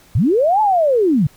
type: linear two-way sweep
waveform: sine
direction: up then down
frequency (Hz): 78.7 to 879 to 126.8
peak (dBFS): -11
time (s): 0.15-1.27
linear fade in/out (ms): 5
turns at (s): 0.61
effects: pink hiss -49 dBFS RMS until 1.36 s